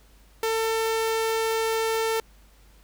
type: tone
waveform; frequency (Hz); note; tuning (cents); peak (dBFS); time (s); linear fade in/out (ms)
sawtooth; 447.7; A4; +30; -19; 0.43-2.2; 2
effects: added 50 Hz sine -53 dBFS peak until 2.83 s + pink hiss -59 dBFS RMS until 2.83 s